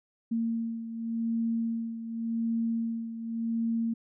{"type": "beating tone pair", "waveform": "sine", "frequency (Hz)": [228.6, 229.48], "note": ["A#3", "A#3"], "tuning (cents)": [-34, -27], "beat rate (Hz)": 0.88, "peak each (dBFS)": [-29, -35], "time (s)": [0.31, 3.94], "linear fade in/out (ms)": 10, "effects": []}